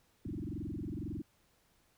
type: tone with frequency modulation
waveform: sine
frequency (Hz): 198.8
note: G3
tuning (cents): +25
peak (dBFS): -37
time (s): 0.25-1.22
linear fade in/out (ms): 5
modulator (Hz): 22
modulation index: 6.1
effects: pink hiss -71 dBFS RMS until 1.97 s